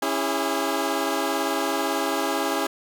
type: chord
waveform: 15% pulse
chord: C# minor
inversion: none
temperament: equal with one note detuned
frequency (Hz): 277.2 / 329.6 / 406.8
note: C#4 / E4 / G#4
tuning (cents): 0 / 0 / -36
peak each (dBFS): -21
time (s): 0.02-2.67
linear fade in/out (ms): 5
effects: none